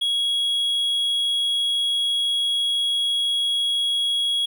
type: tone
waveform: triangle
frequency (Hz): 3322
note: G#7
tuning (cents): 0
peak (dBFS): -18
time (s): 0.01-4.46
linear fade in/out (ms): 10
effects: none